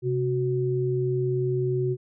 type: tone pair together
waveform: sine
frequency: 130.81 / 369.4 Hz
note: C3 / F#4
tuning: 0 / -3 cents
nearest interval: octave + tritone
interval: 1797 cents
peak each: -25 dBFS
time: 0.02-1.97 s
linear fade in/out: 50 ms
effects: none